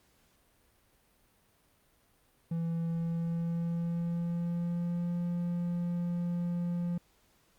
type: tone with pitch glide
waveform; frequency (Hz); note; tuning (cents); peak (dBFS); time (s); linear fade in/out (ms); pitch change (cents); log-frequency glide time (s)
triangle; 166.6 to 173.78; E3 to F3; +19 to -8; -28; 2.51-6.98; 5; +73; 2.94-5.17
effects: pink hiss -68 dBFS RMS until 7.58 s + Opus 48 kbps